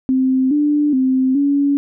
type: tone with pitch steps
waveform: sine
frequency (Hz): 260.9 / 295.1 / 260.6 / 282.8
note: C4 / D4 / C4 / C#4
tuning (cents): -5 / +8 / -7 / +35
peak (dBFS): -12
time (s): 0.09-1.77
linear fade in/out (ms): 0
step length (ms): 420
effects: none